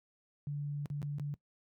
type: tone with dropouts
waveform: sine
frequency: 144.9 Hz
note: D3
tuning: 23 cents flat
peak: -34 dBFS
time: 0.47-1.34 s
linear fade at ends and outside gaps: 0 ms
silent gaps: 0.858-0.901 / 1.018-1.028 / 1.184-1.197 s
effects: noise-tail reverb RT60 0.1 s tail -20 dB re dry + high-pass 80 Hz 12 dB/octave